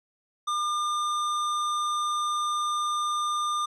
sine tone with hard clipping, 1204 Hz, D6, 43 cents sharp, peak -27 dBFS, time 0.47-3.66 s, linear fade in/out 10 ms, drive 14 dB, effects resampled to 24000 Hz

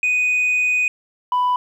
sine tone pair in turn, 2489 / 992.6 Hz, D#7 / B5, 0 / +8 cents, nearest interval octave + major third, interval 1592 cents, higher first, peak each -13 dBFS, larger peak neither, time 0.03-0.88 / 1.32-1.56 s, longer first, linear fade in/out 2 ms, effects tanh soft clip ceiling -14 dBFS + 9-bit

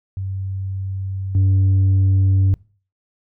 sine tone with level steps, 96 Hz, G2, 36 cents flat, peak -22 / -9 dBFS, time 0.17-2.54 s, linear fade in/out 0 ms, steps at 1.35 s, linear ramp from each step 2 ms, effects noise-tail reverb RT60 0.4 s tail -24 dB re dry + tanh soft clip ceiling -11 dBFS

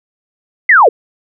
sine linear sweep, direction down, 2093 to 377.5 Hz, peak -3 dBFS, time 0.69-0.89 s, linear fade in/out 5 ms, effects none

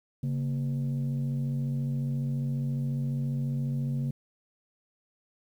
sine tone pair together, 138.59 / 233.1 Hz, C#3 / A#3, 0 / 0 cents, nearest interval major sixth, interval 900 cents, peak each -26 / -32 dBFS, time 0.23-4.11 s, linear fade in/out 5 ms, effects tanh soft clip ceiling -24 dBFS + 10-bit

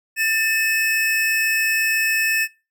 square tone pair together, 1784 / 2578 Hz, A6 / E7, +23 / -39 cents, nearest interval tritone, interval 638 cents, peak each -21 dBFS, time 0.16-2.48 s, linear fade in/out 50 ms, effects noise-tail reverb RT60 0.3 s tail -24 dB re dry

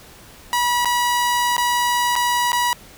sawtooth tone with dropouts, 970 Hz, B5, 31 cents flat, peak -13 dBFS, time 0.53-2.73 s, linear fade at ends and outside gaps 0 ms, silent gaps 0.847-0.856 / 1.566-1.58 / 2.155-2.162 / 2.519-2.53 s, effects pink hiss -44 dBFS RMS until 2.97 s

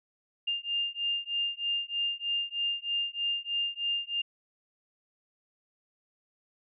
sine beating tone pair, 2804 / 2807.2 Hz, F7 / F7, +6 / +8 cents, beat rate 3.2 Hz, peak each -32 / -32 dBFS, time 0.47-4.22 s, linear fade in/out 10 ms, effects none

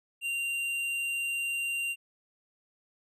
sine tone with hard clipping, 2773 Hz, F7, 13 cents flat, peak -31 dBFS, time 0.21-1.96 s, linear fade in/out 50 ms, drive 8 dB, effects none

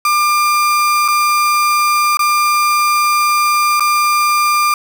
35% pulse tone with dropouts, 1196 Hz, D6, 31 cents sharp, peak -9 dBFS, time 0.05-4.74 s, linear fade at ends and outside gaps 2 ms, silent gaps 1.08-1.084 / 2.171-2.192 / 3.797-3.805 s, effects none

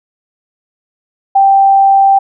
sine tone, 784 Hz, G5, in tune, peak -4 dBFS, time 1.35-2.19 s, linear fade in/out 10 ms, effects none

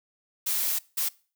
blue noise bursts at uneven times, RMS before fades -27 dBFS, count 2, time 0.46-0.79 / 0.97-1.09 s, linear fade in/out 10 ms, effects noise-tail reverb RT60 0.4 s tail -23 dB re dry

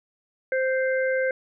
harmonic tone, 522 Hz, C5, 4 cents flat, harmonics 1 / 3 / 4, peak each -22 / -28 / -33 dBFS, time 0.52-1.31 s, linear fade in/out 2 ms, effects none

